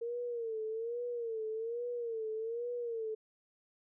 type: tone with vibrato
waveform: sine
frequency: 460.2 Hz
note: A#4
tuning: 22 cents flat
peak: -35 dBFS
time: 0.01-3.15 s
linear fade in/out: 10 ms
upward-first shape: sine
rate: 1.2 Hz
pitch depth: 94 cents each way
effects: none